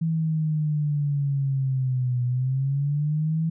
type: linear two-way sweep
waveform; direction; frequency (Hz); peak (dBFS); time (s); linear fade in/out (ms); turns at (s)
sine; down then up; 163.9 to 122.7 to 163.9; -21; 0.01-3.5; 10; 2.24
effects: none